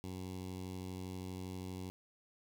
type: tone with notch filter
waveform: 15% pulse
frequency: 92.5 Hz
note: F#2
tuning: in tune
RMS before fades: -44 dBFS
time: 0.04-1.9 s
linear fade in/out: 0 ms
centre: 1500 Hz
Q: 0.95
effects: none